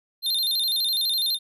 square tone with vibrato, 3888 Hz, B7, 28 cents flat, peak -22 dBFS, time 0.22-1.39 s, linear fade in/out 50 ms, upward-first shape square, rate 12 Hz, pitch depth 120 cents each way, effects none

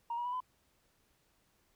sine tone with pitch steps, 937 / 960.6 / 984.7 / 1009.5 Hz, A#5 / B5 / B5 / B5, +9 / -48 / -5 / +38 cents, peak -33 dBFS, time 0.1-0.404 s, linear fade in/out 5 ms, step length 76 ms, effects tanh soft clip ceiling -30 dBFS + pink hiss -73 dBFS RMS until 1.75 s

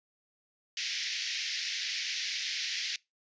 white band-pass noise, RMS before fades -35 dBFS, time 0.77-2.96 s, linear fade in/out 2 ms, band 1800 to 5800 Hz, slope 48 dB/octave, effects noise-tail reverb RT60 0.2 s tail -23 dB re dry + resampled to 16000 Hz

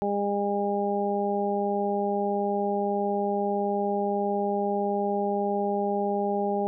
harmonic tone, 202.4 Hz, G#3, 44 cents flat, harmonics 1 / 2 / 3 / 4, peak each -30 / -28 / -31 / -29 dBFS, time 0.02-6.67 s, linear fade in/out 0 ms, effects none

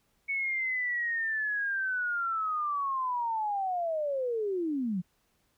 sine linear sweep, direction down, 2224 to 168.4 Hz, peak -28 dBFS, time 0.28-5.02 s, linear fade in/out 20 ms, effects pink hiss -72 dBFS RMS until 5.57 s

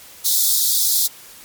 white high-pass noise, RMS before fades -17 dBFS, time 0.24-1.08 s, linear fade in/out 20 ms, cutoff 3500 Hz, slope 96 dB/octave, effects white hiss -42 dBFS RMS until 1.44 s + MP3 96 kbps

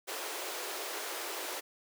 pink high-pass noise, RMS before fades -39 dBFS, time 0.07-1.61 s, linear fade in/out 20 ms, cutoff 340 Hz, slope 48 dB/octave, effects none

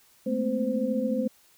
sine tone cluster, 215.1 / 229 / 257.8 / 517 Hz, A3 / A#3 / C4 / C5, -39 / -31 / -26 / -21 cents, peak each -30 / -30 / -30 / -29 dBFS, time 0.26-1.28 s, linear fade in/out 10 ms, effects white hiss -60 dBFS RMS until 1.57 s

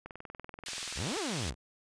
click train, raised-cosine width 0.5 ms, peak -29 dBFS, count 24, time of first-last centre 0.06-1.166 s, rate 20.8 Hz
pink band-pass noise, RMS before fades -40 dBFS, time 0.66-1.5 s, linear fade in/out 2 ms, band 2600 to 8400 Hz, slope 12 dB/octave
sawtooth exponential two-way sweep, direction up then down, 51 to 462.4 to 51 Hz, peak -30 dBFS, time 0.95-1.55 s, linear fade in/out 50 ms, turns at 1.18 s
effects resampled to 22050 Hz

